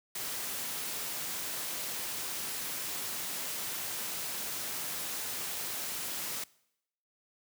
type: noise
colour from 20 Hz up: white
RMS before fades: -37 dBFS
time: 0.15-6.44 s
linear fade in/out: 5 ms
effects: noise-tail reverb RT60 0.8 s tail -23 dB re dry + high-pass 100 Hz 12 dB/octave